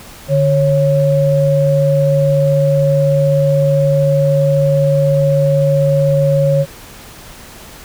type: tone pair together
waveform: sine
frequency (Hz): 147.33 / 550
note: D3 / C#5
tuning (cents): +6 / -14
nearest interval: octave + major seventh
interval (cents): 2280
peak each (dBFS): -12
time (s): 0.28-6.66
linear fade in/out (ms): 50
effects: pink hiss -36 dBFS RMS until 7.84 s